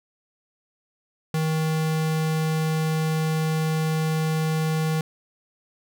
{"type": "tone", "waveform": "square", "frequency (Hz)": 158, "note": "D#3", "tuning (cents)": 27, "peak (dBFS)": -22, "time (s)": [1.34, 5.01], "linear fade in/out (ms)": 2, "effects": []}